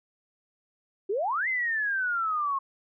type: exponential two-way sweep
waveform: sine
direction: up then down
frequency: 366.3 to 2097 to 1073 Hz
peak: -25 dBFS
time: 1.09-2.59 s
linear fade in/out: 10 ms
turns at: 1.48 s
effects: none